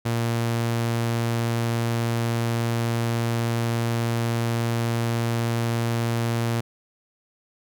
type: tone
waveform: sawtooth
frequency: 116.5 Hz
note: A#2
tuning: 1 cent flat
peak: -18 dBFS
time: 0.05-6.61 s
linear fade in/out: 10 ms
effects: none